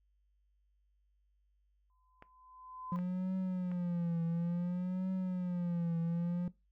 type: tone with exponential growth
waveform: sine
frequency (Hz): 1020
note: C6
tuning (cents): -44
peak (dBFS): -39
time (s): 1.9-2.96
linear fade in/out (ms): 0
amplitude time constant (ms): 230
type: clicks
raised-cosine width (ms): 0.5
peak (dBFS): -36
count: 3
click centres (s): 2.224 / 2.989 / 3.716
type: tone with vibrato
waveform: triangle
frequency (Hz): 176.9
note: F3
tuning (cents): +23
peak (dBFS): -30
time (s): 2.92-6.48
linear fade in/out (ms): 2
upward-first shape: triangle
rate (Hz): 0.57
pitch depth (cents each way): 110
effects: noise-tail reverb RT60 0.2 s tail -18 dB re dry + added 50 Hz sine -70 dBFS peak until 6.71 s